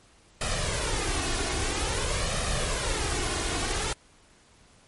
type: noise with flanger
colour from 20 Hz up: pink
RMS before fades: -28 dBFS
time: 0.41-3.93 s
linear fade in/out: 2 ms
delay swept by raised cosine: 1.6 to 2.8 ms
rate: 0.5 Hz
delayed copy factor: +0.6
effects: pink hiss -58 dBFS RMS until 4.87 s + MP3 48 kbps